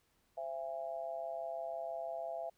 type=tone with amplitude modulation; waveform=sine; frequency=670 Hz; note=E5; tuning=28 cents sharp; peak=-34 dBFS; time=0.37-2.5 s; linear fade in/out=10 ms; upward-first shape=sine; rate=146 Hz; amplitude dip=90%; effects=pink hiss -75 dBFS RMS until 2.57 s